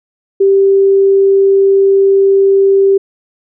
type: tone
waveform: sine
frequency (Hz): 391.6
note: G4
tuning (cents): -2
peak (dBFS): -5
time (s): 0.4-2.98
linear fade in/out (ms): 10
effects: none